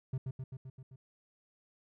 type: tone with echo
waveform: triangle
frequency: 130.81 Hz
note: C3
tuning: in tune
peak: -30 dBFS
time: 0.13-0.18 s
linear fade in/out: 5 ms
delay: 130 ms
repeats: 6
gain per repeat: -3 dB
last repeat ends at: 0.96 s
effects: none